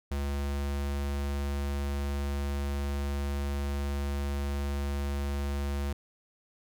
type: tone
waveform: square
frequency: 70.6 Hz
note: C#2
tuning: 32 cents sharp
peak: -30 dBFS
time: 0.11-5.93 s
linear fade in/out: 5 ms
effects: none